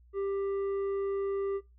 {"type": "tone with tanh clipping", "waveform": "sine", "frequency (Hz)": 394.5, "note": "G4", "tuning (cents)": 11, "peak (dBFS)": -31, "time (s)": [0.13, 1.61], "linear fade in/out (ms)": 50, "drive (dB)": 7, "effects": ["noise-tail reverb RT60 0.2 s tail -18 dB re dry", "added 60 Hz sine -56 dBFS peak until 1.78 s"]}